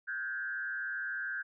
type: tone with frequency modulation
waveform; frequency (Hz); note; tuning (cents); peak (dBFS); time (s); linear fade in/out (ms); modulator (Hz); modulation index
sine; 1568; G6; 0; -34; 0.07-1.43; 20; 107; 1
effects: none